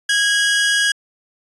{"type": "tone pair together", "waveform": "sawtooth", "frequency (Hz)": [1646, 2933], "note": ["G#6", "F#7"], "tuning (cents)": [-16, -16], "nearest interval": "minor seventh", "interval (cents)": 1000, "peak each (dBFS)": [-11, -20], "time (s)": [0.09, 0.92], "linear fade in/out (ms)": 5, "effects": ["resampled to 24000 Hz"]}